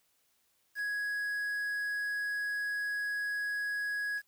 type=tone with quantisation; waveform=triangle; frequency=1666 Hz; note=G#6; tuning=5 cents sharp; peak=-30 dBFS; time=0.75-4.22 s; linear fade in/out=50 ms; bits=9; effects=white hiss -73 dBFS RMS until 4.27 s